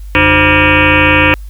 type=tone with frequency modulation; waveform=sine; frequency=1396.9 Hz; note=F6; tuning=in tune; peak=-5 dBFS; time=0.15-1.34 s; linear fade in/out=0 ms; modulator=219 Hz; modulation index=6.3; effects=added 50 Hz sine -24 dBFS peak until 1.49 s + white hiss -48 dBFS RMS until 1.49 s